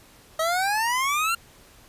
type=exponential sweep; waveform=25% pulse; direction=up; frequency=630 to 1396.9 Hz; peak=-18 dBFS; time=0.39-1.35 s; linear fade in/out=5 ms; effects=pink hiss -52 dBFS RMS until 1.88 s + resampled to 32000 Hz